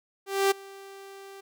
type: tone with ADSR envelope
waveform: sawtooth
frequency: 392 Hz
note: G4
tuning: in tune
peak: -15 dBFS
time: 0.26-1.41 s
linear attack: 250 ms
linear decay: 13 ms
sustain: -24 dB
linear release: 10 ms
effects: none